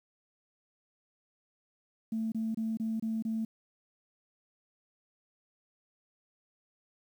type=tone bursts; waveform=sine; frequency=222.5 Hz; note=A3; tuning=20 cents sharp; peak=-29 dBFS; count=6; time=2.12-3.45 s; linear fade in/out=5 ms; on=200 ms; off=26 ms; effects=tanh soft clip ceiling -25 dBFS + 10-bit